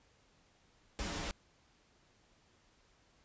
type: noise with comb filter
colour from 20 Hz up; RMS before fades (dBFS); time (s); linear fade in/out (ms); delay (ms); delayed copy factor
pink; -39; 0.99-1.31; 0; 8; -0.65
effects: pink hiss -69 dBFS RMS until 3.24 s + resampled to 16000 Hz